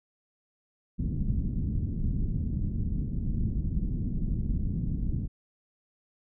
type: low-pass noise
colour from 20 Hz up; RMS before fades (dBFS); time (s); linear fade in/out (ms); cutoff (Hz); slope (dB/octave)
pink; -29; 0.98-5.28; 20; 230; 24
effects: none